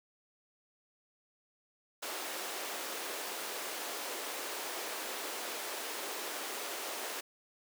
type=high-pass noise; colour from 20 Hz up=pink; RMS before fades=-40 dBFS; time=2.02-7.21 s; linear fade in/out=10 ms; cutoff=360 Hz; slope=24 dB/octave; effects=none